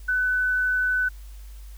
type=tone; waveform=sine; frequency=1502 Hz; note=F#6; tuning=26 cents sharp; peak=-20 dBFS; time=0.08-1.09 s; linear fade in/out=10 ms; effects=added 50 Hz sine -38 dBFS peak until 1.77 s + white hiss -55 dBFS RMS until 1.77 s

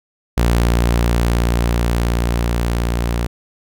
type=tone with level ramp; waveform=sawtooth; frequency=58.6 Hz; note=A#1; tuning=10 cents sharp; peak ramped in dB=-8 to -13 dBFS; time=0.37-3.27 s; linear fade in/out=10 ms; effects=none

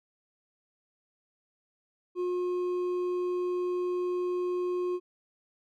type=tone with hard clipping; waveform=triangle; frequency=358.9 Hz; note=F4; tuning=47 cents sharp; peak=-29 dBFS; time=2.15-5 s; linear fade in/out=50 ms; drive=8 dB; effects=none

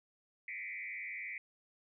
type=tone with frequency modulation; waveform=sine; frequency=2173 Hz; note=C#7; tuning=35 cents flat; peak=-40 dBFS; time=0.48-1.38 s; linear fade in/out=2 ms; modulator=91.2 Hz; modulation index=2.5; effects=none

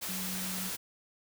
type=tone in noise; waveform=sine; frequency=186 Hz; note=F#3; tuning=9 cents sharp; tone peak=-39 dBFS; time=0.08-0.7 s; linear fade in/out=20 ms; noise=white; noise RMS=-37 dBFS; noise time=0.01-0.77 s; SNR=-5 dB; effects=none

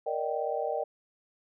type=chord; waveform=sine; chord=Eb major seventh; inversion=second; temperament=just; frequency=466.7 / 583.4 / 622.3 / 777.8 Hz; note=Bb4 / D5 / Eb5 / G5; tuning=+2 / -12 / 0 / -14 cents; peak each=-34 dBFS; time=0.06-0.84 s; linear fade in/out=10 ms; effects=none

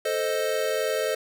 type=chord; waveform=square; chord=A diminished; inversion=none; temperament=equal; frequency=440 / 523.3 / 622.3 Hz; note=A4 / C5 / Eb5; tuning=0 / 0 / 0 cents; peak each=-29 dBFS; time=0.05-1.15 s; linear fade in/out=5 ms; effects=none

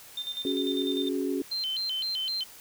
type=tone with tremolo; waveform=sine; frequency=3600 Hz; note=A7; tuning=39 cents sharp; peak=-30 dBFS; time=0.17-1.09 s; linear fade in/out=5 ms; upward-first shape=square; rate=10 Hz; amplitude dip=65%
type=chord; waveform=sine; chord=C# suspended fourth; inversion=none; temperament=just; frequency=277.2 / 369.6 / 415.8 Hz; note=C#4 / F#4 / G#4; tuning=0 / -2 / +2 cents; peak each=-29 / -31 / -34 dBFS; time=0.45-1.42 s; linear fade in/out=2 ms
type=tone with vibrato; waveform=sine; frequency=3568 Hz; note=A7; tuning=23 cents sharp; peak=-28 dBFS; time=1.51-2.44 s; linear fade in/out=10 ms; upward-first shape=square; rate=3.9 Hz; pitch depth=260 cents each way
effects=white hiss -49 dBFS RMS until 2.6 s

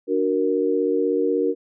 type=chord; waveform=sine; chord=D augmented; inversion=none; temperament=equal; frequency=293.7 / 370 / 466.2 Hz; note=D4 / F#4 / A#4; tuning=0 / 0 / 0 cents; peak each=-24 / -23 / -21 dBFS; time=0.07-1.55 s; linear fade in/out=50 ms; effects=none

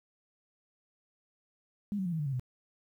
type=tone with pitch steps; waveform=sine; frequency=205 / 189.07 / 174.39 / 160.84 / 148.35 / 136.82 / 126.19 Hz; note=G#3 / F#3 / F3 / E3 / D3 / C#3 / B2; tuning=-22 / +38 / -2 / -42 / +18 / -22 / +38 cents; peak=-30 dBFS; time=1.92-2.396 s; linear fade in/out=0 ms; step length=68 ms; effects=11-bit

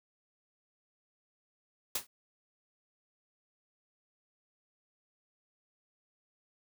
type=noise with exponential decay; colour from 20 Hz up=white; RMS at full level=-28 dBFS; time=1.95-2.07 s; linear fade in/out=5 ms; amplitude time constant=26 ms; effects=none

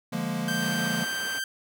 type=chord; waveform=square; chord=Bb dominant seventh; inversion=first; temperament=equal; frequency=146.83 / 174.61 / 207.7 / 233.1 Hz; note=D3 / F3 / Ab3 / Bb3; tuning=0 / 0 / 0 / 0 cents; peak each=-37 / -33 / -34 / -33 dBFS; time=0.12-1.05 s; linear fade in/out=10 ms
type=tone; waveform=sawtooth; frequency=1568 Hz; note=G6; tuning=in tune; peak=-25 dBFS; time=0.48-1.44 s; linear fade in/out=2 ms
type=band-pass noise; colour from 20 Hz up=white; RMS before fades=-40 dBFS; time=0.61-1.4 s; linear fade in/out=20 ms; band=130 to 1900 Hz; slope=12 dB/octave
effects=none

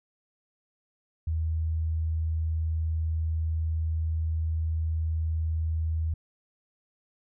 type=tone with vibrato; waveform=sine; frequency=80.2 Hz; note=E2; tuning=47 cents flat; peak=-25 dBFS; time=1.27-6.14 s; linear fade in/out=5 ms; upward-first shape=square; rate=20 Hz; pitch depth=13 cents each way; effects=none

